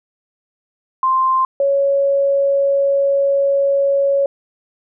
sine tone pair in turn, 1046.5 / 556 Hz, C6 / C#5, 0 / +5 cents, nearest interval major seventh, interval 1095 cents, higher first, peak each -12 dBFS, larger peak neither, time 1.03-1.45 / 1.6-4.26 s, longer second, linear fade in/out 2 ms, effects none

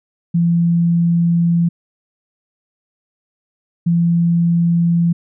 sine tone pair in turn, 170 / 170 Hz, F3 / F3, -46 / -46 cents, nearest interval unison, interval 0 cents, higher neither, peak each -11 dBFS, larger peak neither, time 0.34-1.69 / 3.86-5.13 s, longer first, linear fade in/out 10 ms, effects none

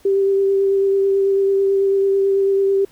sine tone with vibrato, 392 Hz, G4, in tune, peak -13 dBFS, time 0.05-2.85 s, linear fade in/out 5 ms, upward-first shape sine, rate 9.1 Hz, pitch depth 13 cents each way, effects pink hiss -52 dBFS RMS until 2.91 s

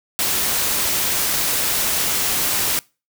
white noise, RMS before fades -20 dBFS, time 0.19-2.79 s, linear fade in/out 0 ms, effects noise-tail reverb RT60 0.3 s tail -24 dB re dry

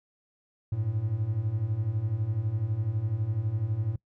triangle beating tone pair, 100 / 112 Hz, G2 / A2, +35 / +31 cents, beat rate 12 Hz, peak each -30 / -26 dBFS, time 0.72-3.96 s, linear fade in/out 5 ms, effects noise-tail reverb RT60 0.1 s tail -23 dB re dry

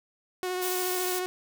sawtooth tone with vibrato, 365.5 Hz, F#4, 21 cents flat, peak -25 dBFS, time 0.43-1.26 s, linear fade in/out 0 ms, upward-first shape triangle, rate 14 Hz, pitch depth 21 cents each way
white high-pass noise, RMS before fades -33 dBFS, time 0.61-1.2 s, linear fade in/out 20 ms, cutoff 3500 Hz, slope 12 dB/octave
effects none

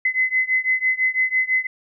sine beating tone pair, 2034 / 2040 Hz, C7 / C7, -50 / -44 cents, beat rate 6 Hz, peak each -20 / -21 dBFS, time 0.05-1.67 s, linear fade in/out 5 ms, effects none

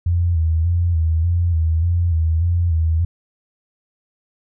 sine tone with vibrato, 83.6 Hz, E2, 25 cents sharp, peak -14 dBFS, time 0.06-3.05 s, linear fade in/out 5 ms, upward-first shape square, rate 1.7 Hz, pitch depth 59 cents each way, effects none

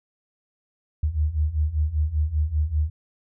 sine beating tone pair, 73.42 / 78.52 Hz, D2 / D#2, 0 / +16 cents, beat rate 5.1 Hz, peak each -25 / -22 dBFS, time 1.03-2.9 s, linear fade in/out 5 ms, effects none

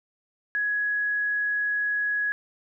sine tone, 1674 Hz, G#6, 13 cents sharp, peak -23 dBFS, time 0.55-2.32 s, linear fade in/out 0 ms, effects none

